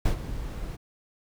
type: noise with ADSR envelope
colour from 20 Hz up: brown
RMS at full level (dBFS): -20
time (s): 0.05-0.77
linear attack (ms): 8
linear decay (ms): 95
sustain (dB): -14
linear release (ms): 24
effects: none